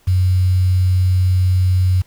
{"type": "tone with quantisation", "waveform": "sine", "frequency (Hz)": 92, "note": "F#2", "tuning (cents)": -9, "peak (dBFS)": -11, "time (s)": [0.07, 2.02], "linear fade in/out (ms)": 10, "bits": 6, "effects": ["pink hiss -54 dBFS RMS until 2.06 s"]}